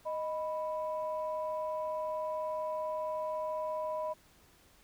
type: tone pair together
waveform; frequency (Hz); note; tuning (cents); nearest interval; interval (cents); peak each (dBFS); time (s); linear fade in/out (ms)
sine; 622.3 / 987.8; D#5 / B5; 0 / 0; minor sixth; 800; -34 / -37; 0.05-4.14; 20
effects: tanh soft clip ceiling -25 dBFS + pink hiss -63 dBFS RMS until 4.83 s